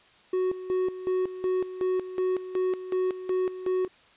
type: tone with tremolo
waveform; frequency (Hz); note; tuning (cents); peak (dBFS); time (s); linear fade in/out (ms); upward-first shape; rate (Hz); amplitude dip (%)
triangle; 370; F#4; 0; -21; 0.33-3.88; 5; square; 2.7; 75
effects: white hiss -57 dBFS RMS until 4.16 s + resampled to 8000 Hz